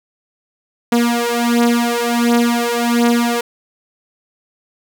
sawtooth beating tone pair, 236.3 / 237.7 Hz, A#3 / A#3, +24 / +34 cents, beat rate 1.4 Hz, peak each -12 dBFS, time 0.92-3.41 s, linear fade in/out 5 ms, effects none

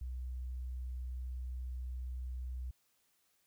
sine tone, 62.7 Hz, B1, 27 cents sharp, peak -38 dBFS, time 0.01-2.71 s, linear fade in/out 5 ms, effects white hiss -75 dBFS RMS until 3.46 s

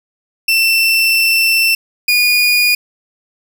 30% pulse tone pair in turn, 2681 / 2446 Hz, E7 / D#7, +29 / -30 cents, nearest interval major second, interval 159 cents, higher first, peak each -7 dBFS, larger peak neither, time 0.48-1.75 / 2.08-2.75 s, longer first, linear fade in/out 5 ms, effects none

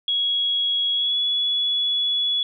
sine tone with pitch glide, 3327 to 3395 Hz, G#7 to G#7, +2 to +37 cents, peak -19 dBFS, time 0.08-2.43 s, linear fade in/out 2 ms, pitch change +35 cents, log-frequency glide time 0.94-1.16 s, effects none

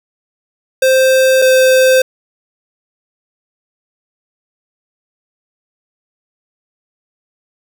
square tone pair in turn, 523.3 / 518.8 Hz, C5 / C5, 0 / -15 cents, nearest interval unison, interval 15 cents, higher first, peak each -8 / -7 dBFS, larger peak second, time 0.82-1.42 / 1.42-2.02 s, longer neither, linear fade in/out 5 ms, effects none

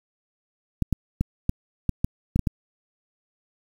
clicks, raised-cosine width 5 ms, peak -9 dBFS, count 9, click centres 0.823 / 0.927 / 1.21 / 1.494 / 1.893 / 2.045 / 2.36 / 2.393 / 2.472 s, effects 7-bit

